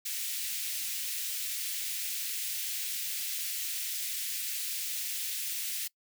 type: high-pass noise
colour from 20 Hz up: white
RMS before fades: -35 dBFS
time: 0.05-5.88 s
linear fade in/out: 10 ms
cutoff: 2100 Hz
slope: 24 dB/octave
effects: noise-tail reverb RT60 0.1 s tail -23 dB re dry